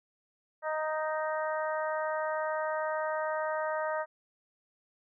harmonic tone, 311.1 Hz, D#4, in tune, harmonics 2 / 3 / 4 / 5 / 6, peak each -32 / -36 / -38 / -40 / -42 dBFS, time 0.62-4.06 s, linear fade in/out 50 ms, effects none

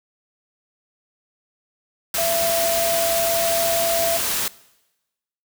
sine tone in noise, 672 Hz, E5, 33 cents sharp, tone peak -21 dBFS, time 2.18-4.17 s, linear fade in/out 2 ms, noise white, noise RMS -23 dBFS, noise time 2.14-4.48 s, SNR -1 dB, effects noise-tail reverb RT60 1.0 s tail -21 dB re dry

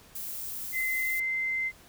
violet noise, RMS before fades -37 dBFS, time 0.15-1.2 s, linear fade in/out 5 ms
sine tone with pitch glide, 2057 to 2075 Hz, C7 to C7, -30 to -15 cents, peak -27 dBFS, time 0.72-1.72 s, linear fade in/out 50 ms, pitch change +15 cents, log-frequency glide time 1.02-1.22 s
effects pink hiss -55 dBFS RMS until 1.88 s

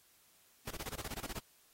pink noise bursts, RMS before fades -42 dBFS, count 12, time 0.67-1.39 s, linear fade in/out 5 ms, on 38 ms, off 24 ms, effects white hiss -67 dBFS RMS until 1.73 s + AAC 48 kbps

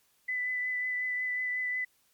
sine tone with vibrato, 1998 Hz, B6, 20 cents sharp, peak -29 dBFS, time 0.28-1.85 s, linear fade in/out 10 ms, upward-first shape triangle, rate 5.5 Hz, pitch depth 16 cents each way, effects white hiss -69 dBFS RMS until 2.13 s + MP3 96 kbps

